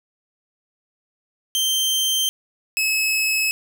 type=tone pair in turn; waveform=sawtooth; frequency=3136 / 2582 Hz; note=G7 / E7; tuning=0 / -37 cents; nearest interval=minor third; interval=337 cents; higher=first; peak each=-15 dBFS; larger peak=neither; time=1.55-2.29 / 2.77-3.51 s; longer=neither; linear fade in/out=0 ms; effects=none